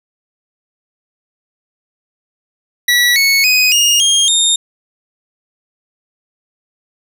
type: tone with pitch steps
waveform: 25% pulse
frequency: 1943 / 2206 / 2505 / 2845 / 3230 / 3668 Hz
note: B6 / C#7 / D#7 / F7 / G#7 / A#7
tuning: -29 / -9 / +11 / +31 / -49 / -29 cents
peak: -5 dBFS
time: 2.88-4.56 s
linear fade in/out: 5 ms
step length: 280 ms
effects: none